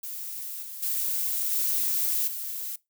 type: noise with level steps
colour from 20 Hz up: violet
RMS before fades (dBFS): -36 / -39 / -28 / -26 / -34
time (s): 0.03-2.76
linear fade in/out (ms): 5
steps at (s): 0.62 / 0.82 / 1.51 / 2.27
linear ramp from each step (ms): 10
effects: noise-tail reverb RT60 0.2 s tail -22 dB re dry